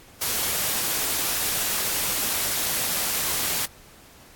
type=noise; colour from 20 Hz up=white; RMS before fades=-25 dBFS; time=0.21-3.66 s; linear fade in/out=10 ms; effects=pink hiss -50 dBFS RMS until 4.35 s + AAC 64 kbps